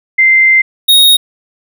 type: tone pair in turn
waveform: sine / square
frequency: 2083 / 3749 Hz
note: C7 / A#7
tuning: -8 / +9 cents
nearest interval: minor seventh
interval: 1017 cents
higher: second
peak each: -4 dBFS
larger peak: neither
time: 0.18-0.62 / 0.88-1.17 s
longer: first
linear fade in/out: 10 ms
effects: none